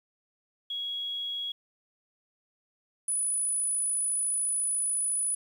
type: tone pair in turn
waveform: sine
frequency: 3322 / 9927 Hz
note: G#7 / D#9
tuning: 0 / -5 cents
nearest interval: octave + perfect fifth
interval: 1895 cents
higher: second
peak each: -31 / -26 dBFS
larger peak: second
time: 0.7-1.52 / 3.08-5.35 s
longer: second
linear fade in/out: 5 ms
effects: 10-bit